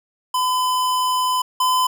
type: tone pair in turn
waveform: square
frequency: 1011 / 1015.9 Hz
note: B5 / B5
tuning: +40 / +49 cents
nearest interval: unison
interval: 9 cents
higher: second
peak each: -18 / -16 dBFS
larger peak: second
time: 0.34-1.42 / 1.6-1.87 s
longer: first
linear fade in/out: 5 ms
effects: none